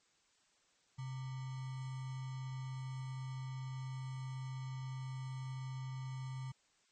sine tone with sample-and-hold, 130.81 Hz, C3, in tune, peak -40 dBFS, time 0.98-6.52 s, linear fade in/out 10 ms, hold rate 1050 Hz, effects white hiss -73 dBFS RMS until 6.91 s + MP3 32 kbps

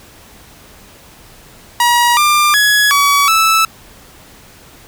sawtooth tone with pitch steps, 957 / 1193 / 1682 / 1136 / 1313 Hz, A#5 / D6 / G#6 / C#6 / E6, +45 / +27 / +22 / +42 / -7 cents, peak -5 dBFS, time 1.8-3.65 s, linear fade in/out 2 ms, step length 370 ms, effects pink hiss -41 dBFS RMS until 4.87 s

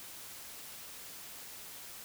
silence, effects white hiss -48 dBFS RMS until 2.04 s

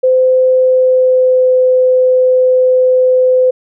sine tone with pitch glide, 514 to 509.9 Hz, C5 to C5, -31 to -45 cents, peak -6 dBFS, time 0.03-3.51 s, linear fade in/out 10 ms, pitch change -14 cents, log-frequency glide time 0.52-1.54 s, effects none

